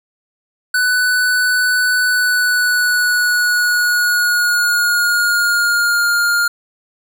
square tone with pitch glide, 1493 to 1410.8 Hz, F#6 to F6, +15 to +17 cents, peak -13 dBFS, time 0.74-6.48 s, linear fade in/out 5 ms, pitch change -98 cents, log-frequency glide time 2.04-6.07 s, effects none

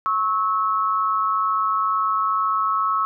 sine tone pair together, 1097.9 / 1300 Hz, C#6 / E6, -17 / -24 cents, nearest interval minor third, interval 293 cents, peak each -21 dBFS, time 0.06-3.05 s, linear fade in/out 0 ms, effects none

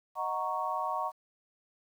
sine chord, D# minor seventh, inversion none, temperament equal, 622.3 / 740 / 932.3 / 1108.7 Hz, D#5 / F#5 / A#5 / C#6, 0 / 0 / 0 / 0 cents, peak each -39 / -36 / -35 / -34 dBFS, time 0.15-1.12 s, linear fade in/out 50 ms, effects 10-bit

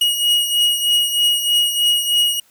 45% pulse beating tone pair, 2890 / 2893.2 Hz, F#7 / F#7, -41 / -39 cents, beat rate 3.2 Hz, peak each -20 / -15 dBFS, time 0.01-2.4 s, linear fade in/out 5 ms, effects white hiss -55 dBFS RMS until 2.5 s

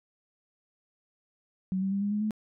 sine tone with pitch steps, 187.9 / 192.96 / 198.16 / 203.5 / 209 / 214.6 Hz, F#3 / G3 / G3 / G#3 / G#3 / A3, +27 / -27 / +19 / -35 / +11 / -43 cents, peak -26 dBFS, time 1.72-2.308 s, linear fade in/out 0 ms, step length 98 ms, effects none

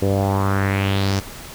sawtooth tone with low-pass filter sweep, 98 Hz, G2, in tune, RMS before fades -19 dBFS, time 0.02-1.2 s, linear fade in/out 5 ms, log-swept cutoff 460 to 6000 Hz, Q 3.3, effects pink hiss -36 dBFS RMS until 1.54 s

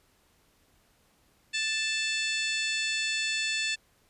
harmonic tone, 880 Hz, A5, in tune, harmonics 2 / 3 / 4 / 5 / 6 / 7 / 8 / 9 / 10, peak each -34 / -31 / -34 / -36 / -42 / -49 / -40 / -43 / -51 dBFS, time 1.53-3.76 s, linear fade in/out 20 ms, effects pink hiss -66 dBFS RMS until 4.09 s + resampled to 32000 Hz

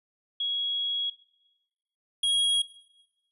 sine / square tone pair in turn, 3322 / 3297 Hz, G#7 / G#7, 0 / -13 cents, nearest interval unison, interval 13 cents, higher first, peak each -26 / -23 dBFS, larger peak second, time 0.4-1.1 / 2.23-2.62 s, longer first, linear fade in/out 5 ms, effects noise-tail reverb RT60 1.0 s tail -17 dB re dry + resampled to 32000 Hz

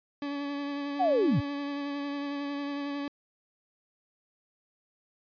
40% pulse tone with vibrato, 284.5 Hz, C#4, 45 cents sharp, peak -31 dBFS, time 0.22-3.08 s, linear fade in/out 2 ms, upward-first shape sine, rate 11 Hz, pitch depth 19 cents each way
sine linear sweep, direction down, 786 to 82.41 Hz, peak -22 dBFS, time 0.99-1.41 s, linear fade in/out 20 ms
effects resampled to 11025 Hz

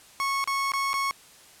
30% pulse tone with dropouts, 1100 Hz, C#6, 14 cents flat, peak -22 dBFS, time 0.2-1.11 s, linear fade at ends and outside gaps 0 ms, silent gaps 0.441-0.475 / 0.719-0.736 / 0.932-0.94 s, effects white hiss -52 dBFS RMS until 1.6 s + low-pass 11000 Hz 12 dB/octave

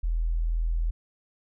sine tone, 41.2 Hz, E1, in tune, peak -23 dBFS, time 0.03-0.91 s, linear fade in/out 10 ms, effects none

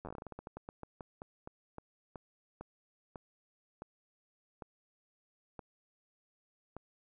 slowing click train, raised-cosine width 1 ms, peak -30 dBFS, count 27, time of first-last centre 0.05-6.766 s, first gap 10 ms, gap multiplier 1.21, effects none

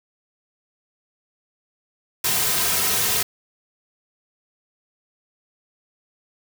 white noise with comb filter, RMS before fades -21 dBFS, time 2.24-3.23 s, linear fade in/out 5 ms, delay 3.5 ms, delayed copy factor -0.75, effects none

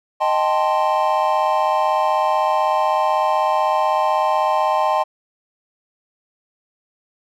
triangle chord, A half-diminished seventh, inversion second, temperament equal, 622.3 / 784 / 880 / 1046.5 Hz, Eb5 / G5 / A5 / C6, 0 / 0 / 0 / 0 cents, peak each -19 dBFS, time 0.2-5.04 s, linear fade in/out 20 ms, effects none

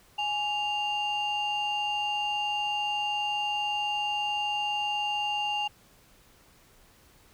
sine tone pair together, 831.9 / 2794 Hz, G#5 / F7, +3 / 0 cents, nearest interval octave + major sixth, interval 2097 cents, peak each -28 dBFS, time 0.18-5.68 s, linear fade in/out 10 ms, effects tanh soft clip ceiling -23 dBFS + pink hiss -59 dBFS RMS until 7.33 s

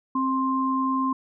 sine tone pair together, 264.7 / 1051.5 Hz, C4 / C6, +20 / +8 cents, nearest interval 2 octaves, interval 2388 cents, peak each -24 dBFS, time 0.15-1.13 s, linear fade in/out 5 ms, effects none

